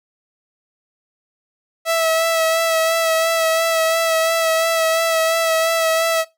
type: tone with vibrato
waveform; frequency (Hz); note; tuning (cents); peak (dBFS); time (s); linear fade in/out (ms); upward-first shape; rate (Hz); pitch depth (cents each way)
sawtooth; 653; E5; -17; -11; 1.85-6.25; 50; sine; 2.9; 22
effects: noise-tail reverb RT60 0.2 s tail -19 dB re dry